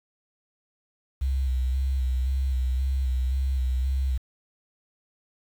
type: tone with vibrato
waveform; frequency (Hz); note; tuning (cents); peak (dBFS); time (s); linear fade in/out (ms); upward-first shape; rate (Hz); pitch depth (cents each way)
sine; 65.1; C2; -8; -22; 1.21-4.18; 10; square; 1.9; 36
effects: 8-bit